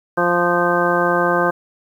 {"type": "harmonic tone with a mistuned harmonic", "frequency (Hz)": 174.8, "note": "F3", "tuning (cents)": 2, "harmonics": [1, 2, 3, 4, 5, 6, 7, 9], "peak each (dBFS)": [-25, -21, -20, -23, -25, -23, -23, -21], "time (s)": [0.17, 1.51], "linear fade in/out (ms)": 10, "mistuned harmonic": 9, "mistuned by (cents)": -23, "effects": ["8-bit"]}